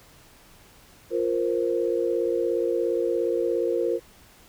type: chord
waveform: sine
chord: F suspended fourth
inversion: none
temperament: equal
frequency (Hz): 349.2 / 466.2 / 523.3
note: F4 / Bb4 / C5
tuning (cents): 0 / 0 / 0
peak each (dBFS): -26 / -25 / -28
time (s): 1.1-4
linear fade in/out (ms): 50
effects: pink hiss -53 dBFS RMS until 4.48 s